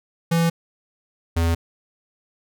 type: tone pair in turn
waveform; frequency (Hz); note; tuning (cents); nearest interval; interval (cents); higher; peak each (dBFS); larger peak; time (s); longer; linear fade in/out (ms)
square; 167.1 / 83.55; E3 / E2; +24 / +24; octave; 1200; first; -17 / -18; first; 0.31-0.5 / 1.36-1.55; neither; 10
effects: none